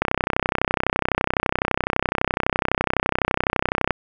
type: click train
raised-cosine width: 0.5 ms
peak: -3 dBFS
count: 125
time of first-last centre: 0.02-3.907 s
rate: 31.9 Hz
effects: none